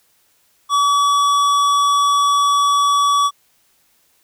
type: tone with hard clipping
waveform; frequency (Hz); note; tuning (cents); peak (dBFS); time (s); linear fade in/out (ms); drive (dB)
sine; 1141; C#6; +50; -14; 0.69-3.31; 50; 13
effects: white hiss -59 dBFS RMS until 4.23 s